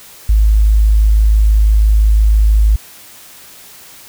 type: tone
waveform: sine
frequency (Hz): 53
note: G#1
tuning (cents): +36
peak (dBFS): -6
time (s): 0.29-2.76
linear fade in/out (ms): 5
effects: white hiss -38 dBFS RMS until 4.08 s